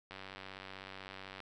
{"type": "click train", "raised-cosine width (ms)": 0.3, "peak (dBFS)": -30, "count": 125, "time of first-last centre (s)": [0.11, 1.403], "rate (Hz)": 95.9, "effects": []}